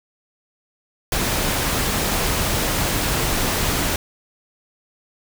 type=noise; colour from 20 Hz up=pink; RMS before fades=-21 dBFS; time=1.12-3.96 s; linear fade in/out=2 ms; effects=none